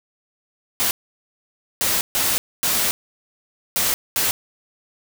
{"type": "noise bursts at uneven times", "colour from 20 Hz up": "white", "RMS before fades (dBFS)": -20, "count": 6, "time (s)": [[0.8, 0.91], [1.81, 2.01], [2.15, 2.38], [2.63, 2.91], [3.76, 3.94], [4.16, 4.31]], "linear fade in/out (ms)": 0, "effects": []}